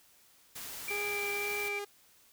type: noise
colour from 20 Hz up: white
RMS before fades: -43 dBFS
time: 0.55-1.69 s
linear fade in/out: 10 ms
type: tone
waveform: sine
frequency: 2349 Hz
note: D7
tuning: in tune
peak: -34 dBFS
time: 0.88-1.79 s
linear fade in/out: 2 ms
type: tone with vibrato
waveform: sawtooth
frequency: 409.1 Hz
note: G#4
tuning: 26 cents flat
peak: -33 dBFS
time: 0.9-1.85 s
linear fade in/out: 10 ms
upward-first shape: sine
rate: 1.9 Hz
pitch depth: 9 cents each way
effects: white hiss -63 dBFS RMS until 2.32 s